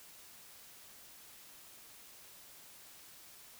silence, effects white hiss -56 dBFS RMS until 3.59 s

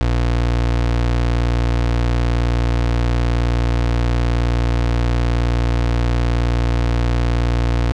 30% pulse tone, 59 Hz, A#1, 22 cents sharp, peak -12 dBFS, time 0.01-7.92 s, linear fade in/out 0 ms, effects low-pass 5000 Hz 12 dB/octave

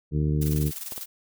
harmonic tone, 75.3 Hz, D2, 44 cents sharp, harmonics 1 / 2 / 3 / 4 / 5 / 6, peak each -27 / -23 / -34 / -32 / -36 / -38 dBFS, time 0.11-0.72 s, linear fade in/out 50 ms
blue noise with tremolo, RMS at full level -34 dBFS, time 0.41-1.06 s, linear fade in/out 10 ms, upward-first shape square, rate 20 Hz, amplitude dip 60%
clicks, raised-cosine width 1 ms, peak -25 / -26 dBFS, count 2, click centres 0.922 / 0.979 s
effects none

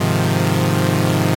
sawtooth chord, F minor seventh, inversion first, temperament equal, 103.83 / 130.81 / 155.56 / 174.61 Hz, Ab2 / C3 / Eb3 / F3, 0 / 0 / 0 / 0 cents, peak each -16 dBFS, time 0-1.35 s, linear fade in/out 10 ms, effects AAC 64 kbps

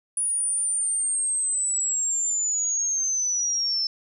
sine linear sweep, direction down, 9760 to 5274 Hz, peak -22 dBFS, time 0.17-3.87 s, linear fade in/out 2 ms, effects none

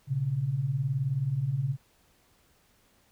sine beating tone pair, 119.1 / 138.1 Hz, A#2 / C#3, +38 / -6 cents, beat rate 19 Hz, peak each -32 / -27 dBFS, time 0.07-1.77 s, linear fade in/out 50 ms, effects pink hiss -65 dBFS RMS until 3.11 s

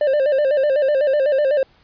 triangle tone with vibrato, 563 Hz, C#5, 27 cents sharp, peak -12 dBFS, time 0.01-1.63 s, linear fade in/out 2 ms, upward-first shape square, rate 8 Hz, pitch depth 94 cents each way, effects pink hiss -55 dBFS RMS until 1.83 s + resampled to 11025 Hz

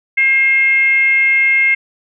sine tone with frequency modulation, 2134 Hz, C7, 34 cents sharp, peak -9 dBFS, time 0.17-1.75 s, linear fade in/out 10 ms, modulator 520 Hz, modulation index 0.38, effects none

